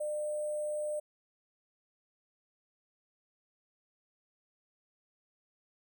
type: tone with sample-and-hold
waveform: sine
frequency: 601 Hz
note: D5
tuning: 40 cents sharp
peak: -32 dBFS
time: 0-1 s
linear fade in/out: 10 ms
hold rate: 8820 Hz
effects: none